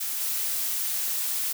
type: noise with level steps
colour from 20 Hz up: blue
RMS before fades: -30 / -28 dBFS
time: 0-1.53 s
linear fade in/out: 10 ms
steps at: 0.2 s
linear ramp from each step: 10 ms
effects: none